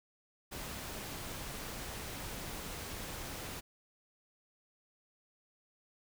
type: noise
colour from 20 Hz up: pink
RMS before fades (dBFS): -43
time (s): 0.51-3.61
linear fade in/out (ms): 20
effects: none